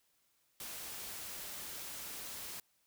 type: noise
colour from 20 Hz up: white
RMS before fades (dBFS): -45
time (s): 0.6-2.6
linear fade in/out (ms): 2
effects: white hiss -75 dBFS RMS until 2.86 s